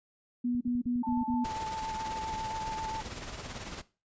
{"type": "tone bursts", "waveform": "sine", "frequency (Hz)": 243.7, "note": "B3", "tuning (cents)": -23, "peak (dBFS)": -27, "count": 5, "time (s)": [0.44, 1.446], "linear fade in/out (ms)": 10, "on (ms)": 170, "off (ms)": 39}
{"type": "clicks", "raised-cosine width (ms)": 5, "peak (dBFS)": -34, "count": 12, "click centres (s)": [0.55, 0.677, 0.753, 0.858, 0.958, 1.091, 1.125, 1.175, 1.214, 1.303, 1.341, 1.566]}
{"type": "tone with vibrato", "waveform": "sine", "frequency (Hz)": 880, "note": "A5", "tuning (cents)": 0, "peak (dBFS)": -34, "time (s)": [1.03, 3.01], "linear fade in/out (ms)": 5, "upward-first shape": "square", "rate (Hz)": 7.4, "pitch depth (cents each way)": 13}
{"type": "noise with tremolo", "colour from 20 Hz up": "pink", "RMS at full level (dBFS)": -39, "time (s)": [1.44, 3.82], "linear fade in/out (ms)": 10, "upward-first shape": "sine", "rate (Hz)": 18, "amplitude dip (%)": 50}
{"effects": ["noise-tail reverb RT60 0.3 s tail -17 dB re dry", "resampled to 16000 Hz"]}